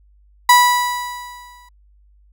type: tone with exponential decay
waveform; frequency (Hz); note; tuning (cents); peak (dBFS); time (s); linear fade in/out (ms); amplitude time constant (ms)
35% pulse; 980; B5; -14; -4; 0.49-1.69; 5; 260
effects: added 50 Hz sine -49 dBFS peak until 2.32 s